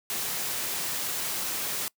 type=noise; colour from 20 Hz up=white; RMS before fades=-31 dBFS; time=0.1-1.88 s; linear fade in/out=0 ms; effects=noise-tail reverb RT60 0.1 s tail -24 dB re dry + high-pass 100 Hz 12 dB/octave